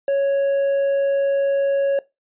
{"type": "tone", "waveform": "triangle", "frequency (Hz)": 554.4, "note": "C#5", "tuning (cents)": 0, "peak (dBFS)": -14, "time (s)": [0.08, 1.99], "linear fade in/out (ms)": 2, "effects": ["noise-tail reverb RT60 0.2 s tail -19 dB re dry", "resampled to 8000 Hz"]}